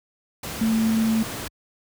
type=tone in noise; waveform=sine; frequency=222.9 Hz; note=A3; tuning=23 cents sharp; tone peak=-18 dBFS; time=0.61-1.23 s; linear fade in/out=5 ms; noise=pink; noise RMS=-32 dBFS; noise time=0.43-1.48 s; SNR=+11 dB; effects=high-pass 60 Hz 12 dB/octave